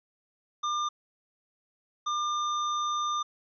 square tone pair in turn, 1200 / 1200 Hz, D6 / D6, +37 / +37 cents, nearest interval unison, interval 0 cents, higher neither, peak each -28 dBFS, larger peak neither, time 0.63-0.89 / 2.06-3.23 s, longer second, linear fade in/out 10 ms, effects resampled to 16000 Hz

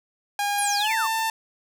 sawtooth tone with pitch glide, 814 to 892.8 Hz, G#5 to A5, -35 to +25 cents, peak -19 dBFS, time 0.39-1.3 s, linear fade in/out 2 ms, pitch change +160 cents, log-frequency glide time 0.79-0.92 s
sine exponential sweep, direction down, 11660 to 1046.5 Hz, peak -25 dBFS, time 0.58-1.07 s, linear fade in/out 2 ms
effects none

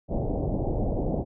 pink low-pass noise, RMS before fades -27 dBFS, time 0.08-1.25 s, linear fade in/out 50 ms, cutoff 740 Hz, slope 48 dB/octave, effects none

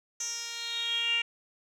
10% pulse tone with band-pass filter sweep, 466.2 Hz, A#4, in tune, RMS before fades -32 dBFS, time 0.2-1.22 s, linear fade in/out 5 ms, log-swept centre 6100 to 2600 Hz, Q 9, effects none

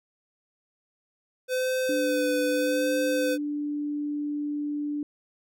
square tone with vibrato, 508 Hz, B4, 49 cents sharp, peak -25 dBFS, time 1.48-3.38 s, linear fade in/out 50 ms, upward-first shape sine, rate 0.83 Hz, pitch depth 22 cents each way
sine tone, 293.7 Hz, D4, in tune, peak -27 dBFS, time 1.89-5.03 s, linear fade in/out 2 ms
effects none

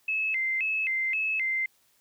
sine tone with vibrato, 2324 Hz, D7, 19 cents flat, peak -25 dBFS, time 0.08-1.66 s, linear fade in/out 5 ms, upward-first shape square, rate 1.9 Hz, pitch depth 190 cents each way, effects white hiss -66 dBFS RMS until 2 s

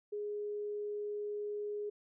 sine tone, 415.3 Hz, G#4, in tune, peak -36 dBFS, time 0.12-1.9 s, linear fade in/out 10 ms, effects none

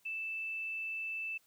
sine tone, 2642 Hz, E7, 3 cents sharp, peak -36 dBFS, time 0.05-1.38 s, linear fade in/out 10 ms, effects white hiss -70 dBFS RMS until 1.46 s

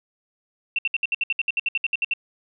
sine tone bursts, 2701 Hz, E7, 42 cents sharp, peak -19 dBFS, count 16, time 0.76-2.136 s, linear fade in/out 2 ms, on 26 ms, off 64 ms, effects none

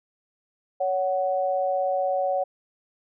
sine tone pair together, 560.2 / 744 Hz, C#5 / F#5, +18 / +9 cents, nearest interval perfect fourth, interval 491 cents, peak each -24 / -25 dBFS, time 0.8-2.44 s, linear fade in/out 10 ms, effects none

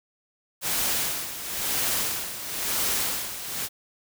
white noise with tremolo, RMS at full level -25 dBFS, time 0.61-3.69 s, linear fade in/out 50 ms, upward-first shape sine, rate 0.99 Hz, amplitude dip 70%, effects none

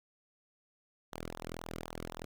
sawtooth tone with flanger, 41.41 Hz, E1, 9 cents sharp, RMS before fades -44 dBFS, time 1.12-2.25 s, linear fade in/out 10 ms, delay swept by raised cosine 0.4 to 1.19 ms, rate 3.9 Hz, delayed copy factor -0.95, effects none

